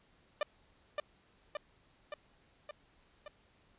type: tone with echo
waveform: sawtooth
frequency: 595 Hz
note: D5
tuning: 22 cents sharp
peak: -26 dBFS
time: 0.41-0.43 s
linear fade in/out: 2 ms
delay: 570 ms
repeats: 5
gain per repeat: -3 dB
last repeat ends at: 3.28 s
effects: pink hiss -68 dBFS RMS until 3.78 s + resampled to 8000 Hz